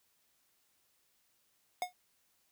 square tone with exponential decay, 724 Hz, F#5, 38 cents flat, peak -29 dBFS, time 1.82-1.93 s, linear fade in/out 1 ms, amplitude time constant 22 ms, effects white hiss -74 dBFS RMS until 2.51 s

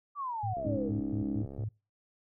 sine exponential sweep, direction down, 1188 to 444.7 Hz, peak -33 dBFS, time 0.15-0.92 s, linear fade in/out 50 ms
sine tone bursts, 107.3 Hz, A2, 43 cents flat, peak -32 dBFS, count 6, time 0.43-1.69 s, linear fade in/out 10 ms, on 110 ms, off 120 ms
click train, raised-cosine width 2 ms, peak -31 dBFS, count 74, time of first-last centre 0.57-1.637 s, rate 68.4 Hz
sine chord, Ab suspended fourth, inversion none, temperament equal, 207.7 / 277.2 / 311.1 Hz, Ab3 / Db4 / Eb4, 0 / 0 / 0 cents, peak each -36 dBFS, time 0.64-1.43 s, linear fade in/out 5 ms
effects noise-tail reverb RT60 0.3 s tail -25 dB re dry

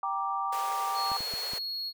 sine chord, G minor, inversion none, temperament just, 784 / 940.8 / 1176 Hz, G5 / Bb5 / D6, 0 / +16 / +2 cents, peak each -33 / -35 / -31 dBFS, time 0.03-1.17 s, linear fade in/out 2 ms
pink high-pass noise, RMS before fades -41 dBFS, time 0.52-1.59 s, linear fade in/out 10 ms, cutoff 400 Hz, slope 96 dB/octave
triangle tone, 4319 Hz, C#8, 46 cents flat, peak -31 dBFS, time 0.94-1.93 s, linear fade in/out 50 ms
clicks, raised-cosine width 3 ms, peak -31 dBFS, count 4, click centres 1.117 / 1.206 / 1.338 / 1.535 s
effects none

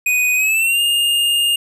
square tone with pitch glide, 2489 to 2826 Hz, D#7 to F7, 0 to +20 cents, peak -14 dBFS, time 0.06-1.56 s, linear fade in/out 5 ms, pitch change +220 cents, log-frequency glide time 0.35-0.81 s, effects none

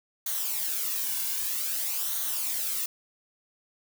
blue noise with flanger, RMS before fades -30 dBFS, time 0.26-2.86 s, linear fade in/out 5 ms, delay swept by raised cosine 0.39 to 1.59 ms, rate 0.52 Hz, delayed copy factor -0.6, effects none

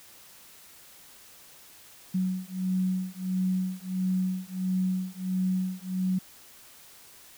sine beating tone pair, 185 / 186.5 Hz, F#3 / F#3, 0 / +14 cents, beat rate 1.5 Hz, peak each -29 dBFS, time 2.14-6.19 s, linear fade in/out 10 ms, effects white hiss -52 dBFS RMS until 7.37 s

